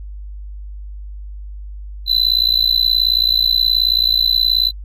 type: tone with amplitude modulation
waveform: triangle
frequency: 4014 Hz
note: B7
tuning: 27 cents sharp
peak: -7 dBFS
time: 2.06-4.72 s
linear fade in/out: 50 ms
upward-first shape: sine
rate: 58.7 Hz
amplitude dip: 95%
effects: added 50 Hz sine -28 dBFS peak until 4.84 s